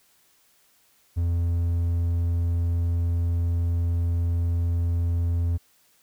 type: tone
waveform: triangle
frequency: 85.3 Hz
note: F2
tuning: 40 cents flat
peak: -19 dBFS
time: 1.16-5.58 s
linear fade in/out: 20 ms
effects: white hiss -62 dBFS RMS until 6.02 s